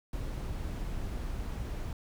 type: noise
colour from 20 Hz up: brown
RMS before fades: -36 dBFS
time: 0.13-1.93 s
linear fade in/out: 2 ms
effects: none